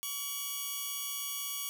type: tone cluster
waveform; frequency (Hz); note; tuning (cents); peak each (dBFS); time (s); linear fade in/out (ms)
5% pulse; 1135 / 2911 / 3289; C#6 / F#7 / G#7; +41 / -29 / -18; -29 / -32 / -30; 0.03-1.69; 0
effects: none